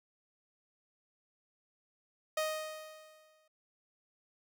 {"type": "tone with exponential decay", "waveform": "sawtooth", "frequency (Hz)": 623, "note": "D#5", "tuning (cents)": 2, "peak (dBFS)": -26, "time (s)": [2.37, 3.48], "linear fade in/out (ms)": 5, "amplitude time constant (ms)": 240, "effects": []}